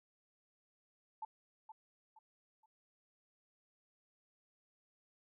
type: tone with echo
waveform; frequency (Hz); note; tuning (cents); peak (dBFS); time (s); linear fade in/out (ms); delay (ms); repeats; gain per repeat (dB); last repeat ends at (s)
sine; 878; A5; -4; -40; 1.22-1.25; 5; 470; 3; -9; 2.66
effects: none